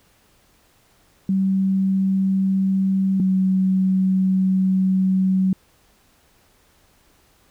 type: tone pair in turn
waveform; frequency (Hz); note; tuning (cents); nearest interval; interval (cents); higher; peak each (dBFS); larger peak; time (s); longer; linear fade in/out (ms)
sine; 191.8 / 188.61; G3 / F#3; -37 / +33; unison; 30; first; -16 / -15; second; 1.29-3.2 / 3.2-5.53; second; 2
effects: pink hiss -58 dBFS RMS until 7.5 s